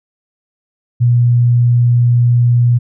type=tone; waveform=sine; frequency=120.7 Hz; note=B2; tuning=39 cents flat; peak=-7 dBFS; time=1-2.79 s; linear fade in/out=20 ms; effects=none